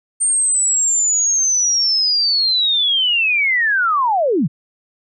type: linear sweep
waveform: sine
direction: down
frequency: 8770 to 118.5 Hz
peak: -13 dBFS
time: 0.2-4.48 s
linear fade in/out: 20 ms
effects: none